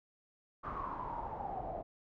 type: noise with low-pass filter sweep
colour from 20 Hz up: pink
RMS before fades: -41 dBFS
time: 0.63-1.83 s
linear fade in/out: 20 ms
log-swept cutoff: 1200 to 670 Hz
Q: 9.7
effects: none